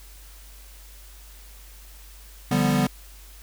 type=chord; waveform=square; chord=G dominant seventh; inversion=second; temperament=equal; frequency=146.83 / 174.61 / 196 / 246.9 Hz; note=D3 / F3 / G3 / B3; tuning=0 / 0 / 0 / 0 cents; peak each=-25 / -29 / -25 / -24 dBFS; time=2.51-2.87 s; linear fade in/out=5 ms; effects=added 49 Hz sine -44 dBFS peak until 3.42 s + white hiss -50 dBFS RMS until 3.42 s